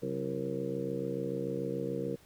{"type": "harmonic tone with a mistuned harmonic", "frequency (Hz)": 66.9, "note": "C2", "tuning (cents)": 39, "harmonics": [2, 3, 4, 5, 6, 7, 8], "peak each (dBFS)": [-41, -40, -41, -40, -43, -36, -44], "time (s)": [0.02, 2.16], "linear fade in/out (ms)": 10, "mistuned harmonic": 3, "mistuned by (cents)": -110, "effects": ["pink hiss -61 dBFS RMS until 2.25 s"]}